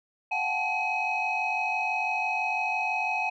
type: tone cluster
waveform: sine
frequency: 727 / 773 / 865 / 2536 Hz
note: F#5 / G5 / A5 / D#7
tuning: -31 / -24 / -30 / +32 cents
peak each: -31 / -33 / -31 / -27 dBFS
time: 0.31-3.3 s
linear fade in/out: 10 ms
effects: tanh soft clip ceiling -20 dBFS